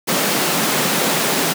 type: high-pass noise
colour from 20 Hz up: pink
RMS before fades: -18 dBFS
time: 0.07-1.54 s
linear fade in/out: 20 ms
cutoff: 150 Hz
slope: 48 dB/octave
effects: none